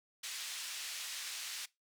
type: band-pass noise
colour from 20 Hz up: pink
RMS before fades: -43 dBFS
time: 0.23-1.66 s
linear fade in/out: 10 ms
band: 2600 to 9100 Hz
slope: 12 dB/octave
effects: noise-tail reverb RT60 0.2 s tail -21 dB re dry